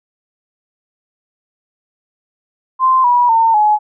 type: tone with pitch steps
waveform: sine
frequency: 1041 / 971.3 / 906.2 / 845.6 Hz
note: C6 / B5 / A#5 / G#5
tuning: -9 / -29 / -49 / +31 cents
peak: -8 dBFS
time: 2.79-3.79 s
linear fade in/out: 50 ms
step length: 250 ms
effects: none